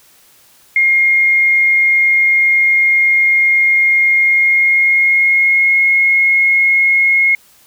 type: tone with pitch glide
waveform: sine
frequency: 2134 to 2159 Hz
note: C7 to C#7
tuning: +34 to -46 cents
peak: -8 dBFS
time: 0.76-7.35 s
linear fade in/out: 2 ms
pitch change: +20 cents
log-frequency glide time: 4.17-5.8 s
effects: white hiss -48 dBFS RMS until 7.66 s